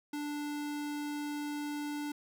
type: tone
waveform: square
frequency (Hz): 293.7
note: D4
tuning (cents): 0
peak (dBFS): -36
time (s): 0.13-2.12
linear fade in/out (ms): 5
effects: none